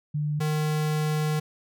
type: tone pair in turn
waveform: sine / square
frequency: 149.1 / 153.11 Hz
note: D3 / D#3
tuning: +27 / -28 cents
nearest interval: unison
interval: 45 cents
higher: second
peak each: -24 dBFS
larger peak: neither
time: 0.14-0.4 / 0.4-1.4 s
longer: second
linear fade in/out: 10 ms
effects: none